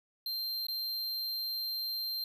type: tone with dropouts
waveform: square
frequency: 4159 Hz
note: C8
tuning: 11 cents flat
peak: -34 dBFS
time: 0.26-2.24 s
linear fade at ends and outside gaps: 2 ms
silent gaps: 0.668-0.684 s
effects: none